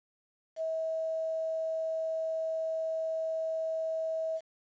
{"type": "tone with quantisation", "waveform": "sine", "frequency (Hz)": 644, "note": "E5", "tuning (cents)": -41, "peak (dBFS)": -30, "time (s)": [0.56, 4.41], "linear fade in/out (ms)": 50, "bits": 9, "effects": ["resampled to 16000 Hz"]}